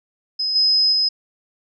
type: tone with level steps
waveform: sine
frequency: 5070 Hz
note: D#8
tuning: 32 cents sharp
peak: -19 / -13 / -15 dBFS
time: 0.39-1.09 s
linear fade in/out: 10 ms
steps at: 0.55 / 0.92 s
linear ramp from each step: 10 ms
effects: none